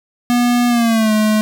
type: tone with pitch glide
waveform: square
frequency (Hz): 242.4 to 214.7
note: B3 to A3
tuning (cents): -32 to -42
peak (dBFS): -12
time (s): 0.3-1.41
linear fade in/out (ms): 0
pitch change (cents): -210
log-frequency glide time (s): 0.68-1.12
effects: none